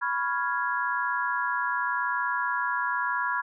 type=chord; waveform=sine; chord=C# dominant seventh; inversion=third; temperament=equal; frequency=987.8 / 1108.7 / 1396.9 / 1661.2 Hz; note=B5 / C#6 / E#6 / G#6; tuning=0 / 0 / 0 / 0 cents; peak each=-29 / -34 / -31 / -30 dBFS; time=0.01-3.42 s; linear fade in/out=20 ms; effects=none